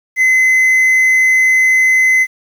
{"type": "tone", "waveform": "triangle", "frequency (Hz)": 2043, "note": "C7", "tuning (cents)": -42, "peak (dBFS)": -6, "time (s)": [0.16, 2.27], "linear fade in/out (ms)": 50, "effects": ["7-bit"]}